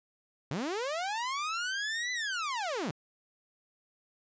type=linear two-way sweep; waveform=sawtooth; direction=up then down; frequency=123.47 to 2015 to 123.47 Hz; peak=-28 dBFS; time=0.51-2.91 s; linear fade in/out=0 ms; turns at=2.12 s; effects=resampled to 16000 Hz